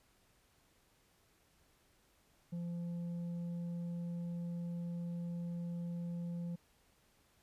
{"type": "tone with tanh clipping", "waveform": "triangle", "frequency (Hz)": 172.1, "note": "F3", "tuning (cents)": -25, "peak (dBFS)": -39, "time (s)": [2.52, 6.56], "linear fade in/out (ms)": 10, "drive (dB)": 9, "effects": ["pink hiss -71 dBFS RMS until 7.42 s", "resampled to 32000 Hz"]}